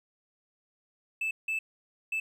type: tone bursts at uneven times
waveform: triangle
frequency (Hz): 2630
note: E7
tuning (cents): -5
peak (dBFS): -26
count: 3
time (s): 1.21-1.31 / 1.48-1.59 / 2.12-2.2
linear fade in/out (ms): 5
effects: tanh soft clip ceiling -22 dBFS